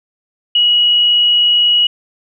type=tone with frequency modulation; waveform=sine; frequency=2911 Hz; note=F#7; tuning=29 cents flat; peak=-8 dBFS; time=0.55-1.87 s; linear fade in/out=5 ms; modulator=65.4 Hz; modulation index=0.21; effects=none